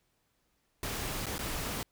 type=noise with dropouts; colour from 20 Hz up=pink; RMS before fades=-36 dBFS; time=0.83-1.83 s; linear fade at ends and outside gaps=1 ms; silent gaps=1.258-1.266 / 1.381-1.391 s; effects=pink hiss -75 dBFS RMS until 1.91 s